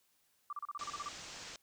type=tone bursts; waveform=sine; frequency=1174.7 Hz; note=D6; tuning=in tune; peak=-38 dBFS; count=10; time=0.5-1.086 s; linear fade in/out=2 ms; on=28 ms; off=34 ms
type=low-pass noise; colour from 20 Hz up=white; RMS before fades=-49 dBFS; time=0.79-1.56 s; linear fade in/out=2 ms; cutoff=7300 Hz; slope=48 dB/octave
effects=white hiss -74 dBFS RMS until 1.62 s